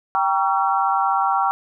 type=chord; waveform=sine; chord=G diminished seventh; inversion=none; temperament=just; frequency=784 / 940.8 / 1128.9 / 1354.7 Hz; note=G5 / Bb5 / Db6 / Fb6; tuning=0 / +16 / +31 / +47 cents; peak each=-20 / -23 / -23 / -23 dBFS; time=0.15-1.51 s; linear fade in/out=0 ms; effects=none